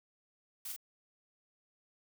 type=noise with echo; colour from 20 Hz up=blue; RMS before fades=-42 dBFS; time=0.65-0.72 s; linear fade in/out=5 ms; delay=44 ms; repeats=1; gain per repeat=-2 dB; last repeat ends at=0.764 s; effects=none